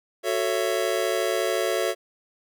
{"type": "chord", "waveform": "square", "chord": "F# minor seventh", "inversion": "none", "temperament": "just", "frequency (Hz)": [370, 444, 555, 666], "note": ["F#4", "A4", "C#5", "E5"], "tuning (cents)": [0, 16, 2, 18], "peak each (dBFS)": -29, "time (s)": [0.23, 1.95], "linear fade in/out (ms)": 50, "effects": []}